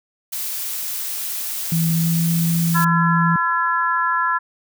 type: noise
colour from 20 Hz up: blue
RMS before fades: -26 dBFS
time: 0.32-2.85 s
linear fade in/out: 10 ms
type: tone with pitch glide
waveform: sine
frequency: 164.81 to 167.3 Hz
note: E3 to E3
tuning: 0 to +26 cents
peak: -16 dBFS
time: 1.72-3.36 s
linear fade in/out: 2 ms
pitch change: +26 cents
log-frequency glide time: 1.89-2.29 s
type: harmonic tone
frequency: 338.3 Hz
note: E4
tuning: 45 cents sharp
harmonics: 3 / 4 / 5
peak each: -20 / -21 / -22 dBFS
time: 2.74-4.39 s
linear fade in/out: 20 ms
effects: none